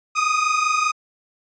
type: tone pair together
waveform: 30% pulse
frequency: 1230 / 1255.1 Hz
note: D#6 / D#6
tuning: -20 / +15 cents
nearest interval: unison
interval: 35 cents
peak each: -18 dBFS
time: 0.15-0.92 s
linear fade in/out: 20 ms
effects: resampled to 16000 Hz